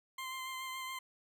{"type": "tone with vibrato", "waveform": "20% pulse", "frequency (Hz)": 1044, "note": "C6", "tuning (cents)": -4, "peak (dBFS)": -35, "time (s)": [0.18, 0.99], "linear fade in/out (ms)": 5, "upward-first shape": "sine", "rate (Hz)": 7.1, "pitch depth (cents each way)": 18, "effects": []}